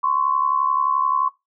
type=tone pair together; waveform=sine; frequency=1037.2 / 1108.7 Hz; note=C6 / C#6; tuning=-15 / 0 cents; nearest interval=minor second; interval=115 cents; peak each=-20 dBFS; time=0.03-1.29 s; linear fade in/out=10 ms; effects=noise-tail reverb RT60 0.2 s tail -20 dB re dry